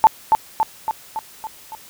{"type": "tone with echo", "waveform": "sine", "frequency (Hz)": 880, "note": "A5", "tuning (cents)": 0, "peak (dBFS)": -5, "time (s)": [0.04, 0.07], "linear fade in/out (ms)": 0, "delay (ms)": 280, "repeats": 6, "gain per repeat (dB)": -4, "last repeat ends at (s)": 1.75, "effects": ["white hiss -44 dBFS RMS until 1.89 s"]}